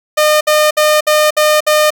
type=tone bursts; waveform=sawtooth; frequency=608 Hz; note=D#5; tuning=40 cents flat; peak=-4 dBFS; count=6; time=0.17-1.905 s; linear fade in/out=10 ms; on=240 ms; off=59 ms; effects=none